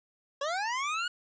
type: linear sweep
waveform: 25% pulse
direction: up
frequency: 540 to 1466 Hz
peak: -26 dBFS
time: 0.41-1.08 s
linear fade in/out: 5 ms
effects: resampled to 16000 Hz + 10-bit